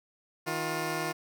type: tone pair together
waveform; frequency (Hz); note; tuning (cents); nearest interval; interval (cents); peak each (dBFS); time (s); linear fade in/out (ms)
10% pulse; 158.1 / 354.6; D#3 / F4; +28 / +26; octave + major second; 1398; -26 / -24; 0.46-1.13; 20
effects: none